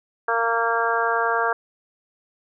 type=harmonic tone; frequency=230.5 Hz; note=A#3; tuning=19 cents flat; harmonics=2 / 3 / 4 / 5 / 6 / 7; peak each=-26 / -26 / -26 / -26 / -26 / -26 dBFS; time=0.28-1.53 s; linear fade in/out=5 ms; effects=none